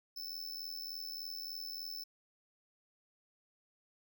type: tone with amplitude modulation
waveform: square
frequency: 5274 Hz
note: E8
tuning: in tune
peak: -38 dBFS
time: 0.16-2.04 s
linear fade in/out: 10 ms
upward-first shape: sine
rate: 83.4 Hz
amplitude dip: 80%
effects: none